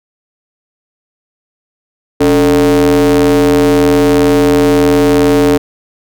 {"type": "ring-modulated tone", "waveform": "square", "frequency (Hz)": 80.5, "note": "E2", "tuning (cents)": -41, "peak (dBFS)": -4, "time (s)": [2.2, 5.58], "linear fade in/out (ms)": 10, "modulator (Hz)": 363, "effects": []}